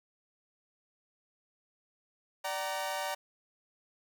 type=chord; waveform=sawtooth; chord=D augmented; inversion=none; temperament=equal with one note detuned; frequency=587.3 / 759 / 932.3 Hz; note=D5 / F#5 / A#5; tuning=0 / +44 / 0 cents; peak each=-34 dBFS; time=2.44-3.15 s; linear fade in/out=10 ms; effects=10-bit